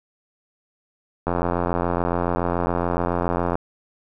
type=click train; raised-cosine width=1 ms; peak=-8 dBFS; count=200; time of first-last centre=1.27-3.555 s; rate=87.1 Hz; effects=none